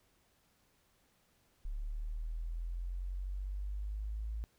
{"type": "linear sweep", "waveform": "sine", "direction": "up", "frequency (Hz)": [35.52, 55], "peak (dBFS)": -36, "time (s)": [1.65, 4.44], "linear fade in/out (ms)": 0, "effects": ["pink hiss -72 dBFS RMS until 4.58 s"]}